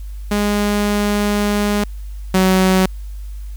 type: tone pair in turn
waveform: sawtooth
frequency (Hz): 206.2 / 187.48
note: G#3 / F#3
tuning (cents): -12 / +23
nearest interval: major second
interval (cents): 165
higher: first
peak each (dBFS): -11 / -7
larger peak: second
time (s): 0.31-1.84 / 2.34-2.86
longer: first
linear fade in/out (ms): 5
effects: added 50 Hz sine -26 dBFS peak until 3.56 s + white hiss -51 dBFS RMS until 3.56 s